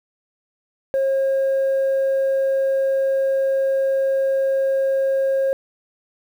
sine tone, 539 Hz, C#5, 49 cents flat, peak -14 dBFS, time 0.94-5.53 s, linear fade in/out 0 ms, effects tanh soft clip ceiling -15 dBFS + 8-bit

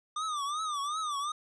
square tone with vibrato, 1200 Hz, D6, 37 cents sharp, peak -32 dBFS, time 0.16-1.32 s, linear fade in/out 5 ms, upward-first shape triangle, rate 2.7 Hz, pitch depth 150 cents each way, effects resampled to 22050 Hz

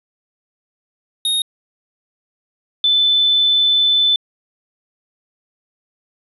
square / sine tone pair in turn, 3724 / 3515 Hz, A#7 / A7, -2 / -2 cents, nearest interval minor second, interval 100 cents, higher first, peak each -16 / -11 dBFS, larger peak second, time 1.25-1.42 / 2.84-4.16 s, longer second, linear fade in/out 2 ms, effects resampled to 32000 Hz

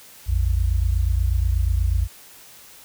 sine tone pair together, 57.03 / 85.3 Hz, A#1 / F2, -37 / -40 cents, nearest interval perfect fifth, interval 697 cents, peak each -19 / -21 dBFS, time 0.26-2.08 s, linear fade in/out 50 ms, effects white hiss -46 dBFS RMS until 2.84 s

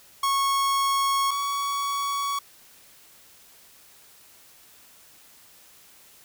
45% pulse tone pair in turn, 1100 / 1122.5 Hz, C#6 / C#6, -14 / +21 cents, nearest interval unison, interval 35 cents, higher second, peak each -21 / -25 dBFS, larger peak first, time 0.23-1.31 / 1.31-2.39 s, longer neither, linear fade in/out 5 ms, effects white hiss -53 dBFS RMS until 6.24 s

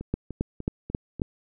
two click trains, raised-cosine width 3 ms, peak -22 / -12 dBFS, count 5 / 5, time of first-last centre 0.01-1.197 / 0.14-1.218 s, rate 3.37 / 3.71 Hz, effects none

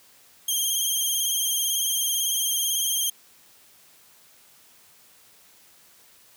10% pulse tone with vibrato, 3189 Hz, G7, 29 cents sharp, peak -15 dBFS, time 0.48-3.1 s, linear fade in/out 5 ms, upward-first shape sine, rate 18 Hz, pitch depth 38 cents each way, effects white hiss -55 dBFS RMS until 6.36 s + high-pass 60 Hz 12 dB/octave

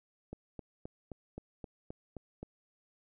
click train, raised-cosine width 2 ms, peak -29 dBFS, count 9, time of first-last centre 0.33-2.43 s, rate 3.81 Hz, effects none

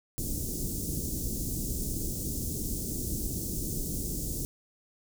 pink band-stop noise, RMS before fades -33 dBFS, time 0.18-4.45 s, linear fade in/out 0 ms, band 370 to 6300 Hz, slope 24 dB/octave, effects none

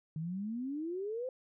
sine exponential sweep, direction up, 152.1 to 527 Hz, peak -35 dBFS, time 0.16-1.29 s, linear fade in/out 2 ms, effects none

